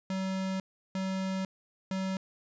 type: tone bursts at uneven times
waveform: square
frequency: 190 Hz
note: F#3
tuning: 46 cents sharp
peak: -31 dBFS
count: 3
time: 0.1-0.6 / 0.95-1.45 / 1.91-2.17 s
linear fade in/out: 2 ms
effects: resampled to 16000 Hz